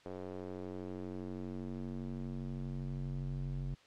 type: tone with band-pass filter sweep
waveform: square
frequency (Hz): 46.25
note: F#1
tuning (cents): 0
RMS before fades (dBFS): -41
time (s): 0.05-3.75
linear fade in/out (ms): 10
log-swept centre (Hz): 480 to 120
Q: 1.7
effects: white hiss -63 dBFS RMS until 3.86 s + low-pass 4000 Hz 12 dB/octave